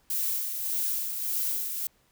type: noise with tremolo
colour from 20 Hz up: violet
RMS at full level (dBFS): -28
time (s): 0.1-1.87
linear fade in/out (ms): 2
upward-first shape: sine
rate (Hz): 1.7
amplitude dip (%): 45
effects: pink hiss -66 dBFS RMS until 2.11 s